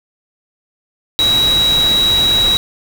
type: tone in noise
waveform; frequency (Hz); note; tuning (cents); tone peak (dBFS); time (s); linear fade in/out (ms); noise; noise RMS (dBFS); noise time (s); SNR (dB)
sine; 3863; B7; -39; -10; 1.19-2.57; 0; pink; -22; 1.19-2.57; +9
effects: none